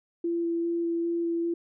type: tone with vibrato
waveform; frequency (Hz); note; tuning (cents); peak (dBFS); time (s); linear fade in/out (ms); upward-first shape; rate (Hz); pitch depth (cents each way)
sine; 338.1; E4; +44; -25; 0.24-1.54; 5; square; 2.5; 8
effects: none